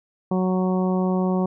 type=harmonic tone; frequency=185 Hz; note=F#3; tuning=in tune; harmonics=1 / 2 / 3 / 4 / 5 / 6; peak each=-20 / -26 / -30 / -32 / -34 / -36 dBFS; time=0.31-1.46 s; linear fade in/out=5 ms; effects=none